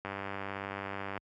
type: click train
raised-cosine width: 0.5 ms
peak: -22 dBFS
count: 112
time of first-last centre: 0.05-1.177 s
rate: 98.5 Hz
effects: high-pass 60 Hz 12 dB/octave